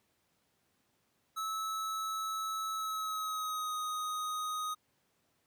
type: tone with pitch glide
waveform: square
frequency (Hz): 1300 to 1249.2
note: E6 to D#6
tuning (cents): -24 to +7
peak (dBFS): -35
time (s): 1.36-4.75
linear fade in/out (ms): 20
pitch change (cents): -69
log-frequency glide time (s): 2.75-3.75
effects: pink hiss -75 dBFS RMS until 5.46 s + high-pass 100 Hz 12 dB/octave